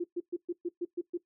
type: tone bursts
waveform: sine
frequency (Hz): 349.2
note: F4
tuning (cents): 0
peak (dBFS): -29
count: 8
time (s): 0-1.176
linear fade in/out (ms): 10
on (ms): 42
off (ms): 120
effects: noise-tail reverb RT60 0.1 s tail -17 dB re dry